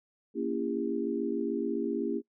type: chord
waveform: sine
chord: A# diminished seventh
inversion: none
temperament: just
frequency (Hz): 233.1 / 279.7 / 335.6 / 402.8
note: A#3 / C#4 / E4 / G4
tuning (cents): 0 / +16 / +31 / +47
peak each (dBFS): -34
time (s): 0.34-2.22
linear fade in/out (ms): 50
effects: noise-tail reverb RT60 0.1 s tail -22 dB re dry